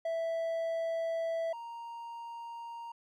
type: tone pair in turn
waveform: triangle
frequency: 659.3 / 932.4 Hz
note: E5 / A#5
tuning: 0 / 0 cents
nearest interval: tritone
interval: 600 cents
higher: second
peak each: -29 / -39 dBFS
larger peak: first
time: 0.05-1.53 / 1.53-2.92 s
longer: first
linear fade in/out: 5 ms
effects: none